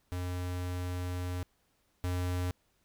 square tone pair in turn, 90 / 90 Hz, F#2 / F#2, -47 / -47 cents, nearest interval unison, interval 0 cents, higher neither, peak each -34 / -31 dBFS, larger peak second, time 0.12-1.43 / 2.04-2.51 s, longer first, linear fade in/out 0 ms, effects pink hiss -73 dBFS RMS until 2.84 s

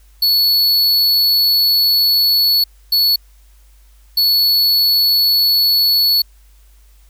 square tone bursts at uneven times, 4413 Hz, C#8, 9 cents flat, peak -11 dBFS, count 3, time 0.22-2.64 / 2.92-3.16 / 4.17-6.22 s, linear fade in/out 5 ms, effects added 50 Hz sine -44 dBFS peak until 7.09 s + white hiss -56 dBFS RMS until 7.09 s

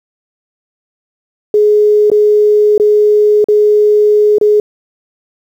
sine tone with dropouts, 420 Hz, G#4, 19 cents sharp, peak -5 dBFS, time 1.54-4.6 s, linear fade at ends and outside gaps 2 ms, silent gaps 2.101-2.116 / 2.779-2.798 / 3.443-3.485 / 4.384-4.412 s, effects 7-bit

